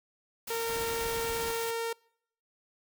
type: noise with tremolo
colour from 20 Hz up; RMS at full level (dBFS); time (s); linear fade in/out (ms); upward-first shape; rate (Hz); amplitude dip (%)
white; -39; 0.47-1.71; 5; triangle; 15; 30
type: tone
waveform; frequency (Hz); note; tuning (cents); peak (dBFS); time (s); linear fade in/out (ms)
sawtooth; 459.6; A#4; -25; -27; 0.5-1.93; 5
type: noise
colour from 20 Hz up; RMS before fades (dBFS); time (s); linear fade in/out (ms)
pink; -42; 0.68-1.53; 20
effects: noise-tail reverb RT60 0.7 s tail -26 dB re dry